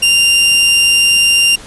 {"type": "tone", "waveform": "sawtooth", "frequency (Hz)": 2788, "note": "F7", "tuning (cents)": -4, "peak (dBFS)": -4, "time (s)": [0.02, 1.56], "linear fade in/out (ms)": 10, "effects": ["pink hiss -34 dBFS RMS until 1.66 s", "resampled to 24000 Hz"]}